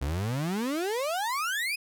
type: exponential sweep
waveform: 35% pulse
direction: up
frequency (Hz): 64.5 to 2561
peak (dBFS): -26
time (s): 0.01-1.76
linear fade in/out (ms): 10
effects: none